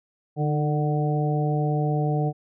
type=harmonic tone with a mistuned harmonic; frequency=149.1 Hz; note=D3; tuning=27 cents sharp; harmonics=1 / 2 / 3 / 4 / 5; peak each=-22 / -31 / -30 / -34 / -30 dBFS; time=0.36-2.33 s; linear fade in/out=50 ms; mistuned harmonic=2; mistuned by=+47 cents; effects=none